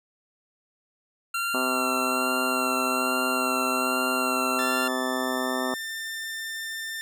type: tone with vibrato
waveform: 25% pulse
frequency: 1371 Hz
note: F6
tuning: 32 cents flat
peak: -22 dBFS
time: 1.34-4.88 s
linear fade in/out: 5 ms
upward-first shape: sine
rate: 1.2 Hz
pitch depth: 19 cents each way
type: harmonic tone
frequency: 128.4 Hz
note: C3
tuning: 32 cents flat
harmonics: 2 / 3 / 4 / 5 / 6 / 7 / 8 / 9 / 10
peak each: -30 / -34 / -36 / -33 / -38 / -37 / -39 / -35 / -38 dBFS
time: 1.54-5.74 s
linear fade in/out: 2 ms
type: tone with pitch glide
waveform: sawtooth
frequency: 1760 to 1793.9 Hz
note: A6 to A6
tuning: 0 to +33 cents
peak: -28 dBFS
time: 4.59-7.01 s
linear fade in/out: 0 ms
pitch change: +33 cents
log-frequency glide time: 4.91-5.65 s
effects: none